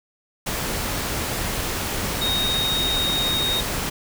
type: tone in noise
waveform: sine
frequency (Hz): 3729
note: A#7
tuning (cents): 0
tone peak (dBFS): -21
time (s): 2.21-3.61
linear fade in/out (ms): 10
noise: pink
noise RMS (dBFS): -26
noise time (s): 0.46-3.9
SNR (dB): +2
effects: none